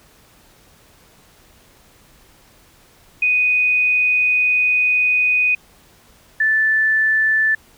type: tone pair in turn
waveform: sine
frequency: 2489 / 1756.3 Hz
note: D#7 / A6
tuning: 0 / -4 cents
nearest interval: tritone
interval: 604 cents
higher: first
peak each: -13 dBFS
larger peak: neither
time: 3.22-5.55 / 6.4-7.55 s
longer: first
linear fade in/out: 5 ms
effects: pink hiss -51 dBFS RMS until 7.77 s